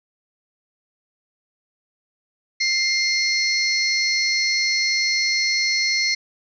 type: tone cluster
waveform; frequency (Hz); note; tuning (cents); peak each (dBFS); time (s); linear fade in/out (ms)
sine; 2101 / 4271 / 5340 / 6010; C7 / C8 / E8 / F#8; +7 / +35 / +22 / +26; -21 / -22 / -28 / -28; 2.6-6.15; 10
effects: none